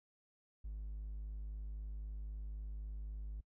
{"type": "tone", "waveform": "triangle", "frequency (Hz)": 51.91, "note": "G#1", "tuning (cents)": 0, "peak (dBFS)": -39, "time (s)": [0.64, 3.41], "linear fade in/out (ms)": 10, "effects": ["noise-tail reverb RT60 0.1 s tail -26 dB re dry", "tanh soft clip ceiling -35 dBFS"]}